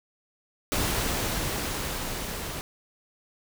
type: noise with level ramp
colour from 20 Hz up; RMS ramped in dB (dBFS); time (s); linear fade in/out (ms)
pink; -26 to -35; 0.72-2.61; 0
effects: none